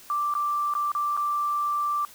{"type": "tone with dropouts", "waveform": "sine", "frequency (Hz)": 1174.7, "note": "D6", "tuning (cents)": 0, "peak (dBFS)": -23, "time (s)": [0.1, 2.05], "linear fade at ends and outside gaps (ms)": 1, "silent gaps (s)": [[0.339, 0.351], [0.738, 0.751], [0.918, 0.95], [1.167, 1.174]], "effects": ["white hiss -49 dBFS RMS until 2.14 s"]}